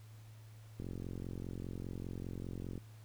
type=click train; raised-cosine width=3 ms; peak=-30 dBFS; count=90; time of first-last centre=0.8-2.778 s; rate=45 Hz; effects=added 109 Hz sine -52 dBFS peak until 3.04 s + pink hiss -65 dBFS RMS until 3.04 s